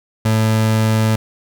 30% pulse tone, 110 Hz, A2, in tune, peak -10 dBFS, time 0.25-1.16 s, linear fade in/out 5 ms, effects none

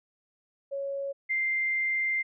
sine tone pair in turn, 554.4 / 2093 Hz, C#5 / C7, 0 / 0 cents, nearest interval octave + major seventh, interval 2300 cents, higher second, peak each -30 / -25 dBFS, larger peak second, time 0.71-1.13 / 1.29-2.23 s, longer second, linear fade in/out 20 ms, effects none

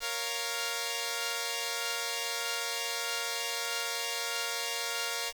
5% pulse chord, Bb minor, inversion none, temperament equal, 466.2 / 554.4 / 698.5 Hz, Bb4 / Db5 / F5, 0 / 0 / 0 cents, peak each -24 / -26 / -25 dBFS, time 0-5.33 s, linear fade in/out 50 ms, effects 8-bit

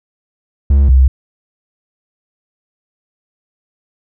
triangle / sine tone pair in turn, 69.3 / 65.41 Hz, C#2 / C2, 0 / 0 cents, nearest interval minor second, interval 100 cents, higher first, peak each -4 dBFS, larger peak neither, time 0.7-0.89 / 0.89-1.08 s, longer neither, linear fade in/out 5 ms, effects none

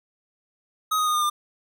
square tone with pitch steps, 1262 / 1246.1 / 1230.3 / 1214.8 / 1199.5 Hz, D#6 / D#6 / D#6 / D#6 / D6, +24 / +2 / -20 / -42 / +36 cents, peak -21 dBFS, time 0.91-1.3 s, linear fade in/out 10 ms, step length 78 ms, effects none

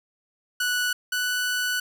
sawtooth tone pair in turn, 1477 / 1484.9 Hz, F#6 / F#6, -3 / +6 cents, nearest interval unison, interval 9 cents, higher second, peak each -19 / -20 dBFS, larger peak first, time 0.6-0.93 / 1.12-1.8 s, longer second, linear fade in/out 5 ms, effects none

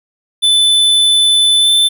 square tone with pitch glide, 3509 to 3535 Hz, A7 to A7, -5 to +7 cents, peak -8 dBFS, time 0.42-1.89 s, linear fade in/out 20 ms, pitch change +12 cents, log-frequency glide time 1.59-1.69 s, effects none

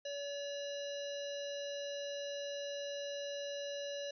harmonic tone with a mistuned harmonic, 570 Hz, C#5, 48 cents sharp, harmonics 1 / 3 / 5 / 7 / 9 / 10, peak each -40 / -52 / -49 / -50 / -57 / -53 dBFS, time 0.05-4.11 s, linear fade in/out 5 ms, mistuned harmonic 10, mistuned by +66 cents, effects none

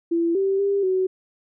sine tone with pitch steps, 336.4 / 388.9 / 398.7 / 374.4 Hz, E4 / G4 / G4 / F#4, +35 / -14 / +29 / +20 cents, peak -18 dBFS, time 0.11-1.07 s, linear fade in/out 10 ms, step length 240 ms, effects none

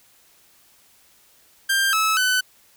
sawtooth tone with pitch steps, 1588 / 1300 / 1506 Hz, G6 / E6 / F#6, +22 / -24 / +30 cents, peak -14 dBFS, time 1.69-2.41 s, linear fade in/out 10 ms, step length 240 ms, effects white hiss -56 dBFS RMS until 2.76 s

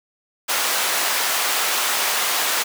pink high-pass noise, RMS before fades -21 dBFS, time 0.48-2.64 s, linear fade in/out 20 ms, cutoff 840 Hz, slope 12 dB/octave, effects none

